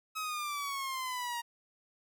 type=exponential sweep; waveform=sawtooth; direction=down; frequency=1283 to 937 Hz; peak=-31 dBFS; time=0.15-1.42 s; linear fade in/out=20 ms; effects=none